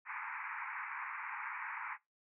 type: band-pass noise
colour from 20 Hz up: pink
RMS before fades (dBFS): -43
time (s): 0.05-1.98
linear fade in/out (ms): 50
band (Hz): 860 to 2400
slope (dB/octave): 96
effects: noise-tail reverb RT60 0.2 s tail -21 dB re dry